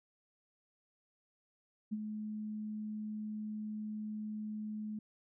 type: tone with ADSR envelope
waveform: sine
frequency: 213.5 Hz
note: G#3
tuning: 48 cents sharp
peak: -32 dBFS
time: 1.91-4.99 s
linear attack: 20 ms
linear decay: 35 ms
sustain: -6 dB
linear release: 4 ms
effects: none